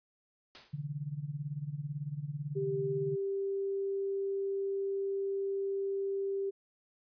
white noise with exponential decay, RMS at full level -45 dBFS, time 0.55-0.86 s, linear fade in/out 0 ms, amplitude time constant 67 ms
sine tone with tremolo, 145.7 Hz, D3, 13 cents flat, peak -32 dBFS, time 0.73-3.16 s, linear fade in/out 10 ms, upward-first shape sine, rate 18 Hz, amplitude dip 80%
sine tone, 392.9 Hz, G4, 4 cents sharp, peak -31 dBFS, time 2.55-6.51 s, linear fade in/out 20 ms
effects resampled to 11025 Hz

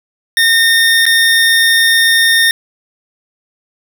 25% pulse tone with dropouts, 1829 Hz, A#6, 33 cents flat, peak -4 dBFS, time 0.37-2.51 s, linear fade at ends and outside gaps 1 ms, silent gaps 1.055-1.064 s, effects none

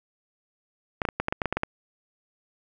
clicks, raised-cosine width 0.5 ms, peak -10 dBFS, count 11, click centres 1.018 / 1.052 / 1.088 / 1.2 / 1.284 / 1.325 / 1.418 / 1.457 / 1.526 / 1.57 / 1.634 s, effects none

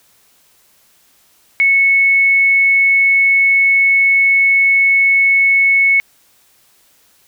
sine tone, 2204 Hz, C#7, 11 cents flat, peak -8 dBFS, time 1.6-6 s, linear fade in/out 0 ms, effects white hiss -53 dBFS RMS until 7.27 s

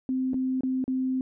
sine tone with dropouts, 259.5 Hz, C4, 14 cents flat, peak -24 dBFS, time 0.09-1.21 s, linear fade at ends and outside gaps 1 ms, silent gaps 0.334-0.342 / 0.608-0.634 / 0.841-0.879 s, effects none

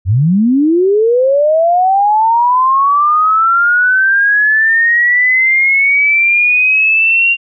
sine linear sweep, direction up, 82.8 to 2779 Hz, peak -7 dBFS, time 0.05-7.37 s, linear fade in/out 50 ms, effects none

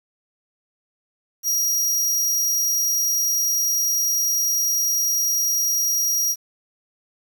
sawtooth tone, 5710 Hz, F8, 37 cents sharp, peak -16 dBFS, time 1.43-6.36 s, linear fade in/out 50 ms, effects 8-bit

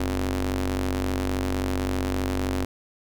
sawtooth ring-modulated tone, 95.4 Hz, G2, 47 cents flat, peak -17 dBFS, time 0-2.65 s, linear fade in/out 5 ms, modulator 169 Hz, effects none

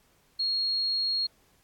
sine tone, 4287 Hz, C8, 41 cents sharp, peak -25 dBFS, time 0.39-1.27 s, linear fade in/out 10 ms, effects pink hiss -65 dBFS RMS until 1.63 s + AAC 64 kbps

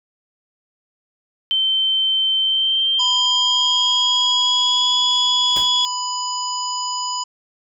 sine tone with pitch glide, 3100 to 3361 Hz, G7 to G#7, -20 to +20 cents, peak -15 dBFS, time 1.51-5.85 s, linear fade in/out 0 ms, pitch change +140 cents, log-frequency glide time 2.4-4.93 s
harmonic tone, 994 Hz, B5, 11 cents sharp, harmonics 1 / 3 / 5 / 7, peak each -24 / -31 / -27 / -29 dBFS, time 2.99-7.24 s, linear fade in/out 10 ms
pink noise with exponential decay, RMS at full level -27 dBFS, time 5.56-5.77 s, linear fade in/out 2 ms, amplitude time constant 44 ms
effects none

